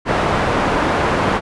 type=low-pass noise; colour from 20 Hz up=white; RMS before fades=-17 dBFS; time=0.05-1.41 s; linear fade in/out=50 ms; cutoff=1100 Hz; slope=12 dB/octave; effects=resampled to 24000 Hz